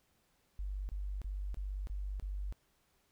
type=tone bursts; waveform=sine; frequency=48.79 Hz; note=G1; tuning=7 cents flat; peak=-36 dBFS; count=6; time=0.59-2.525 s; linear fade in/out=0 ms; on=300 ms; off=27 ms; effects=pink hiss -74 dBFS RMS until 3.11 s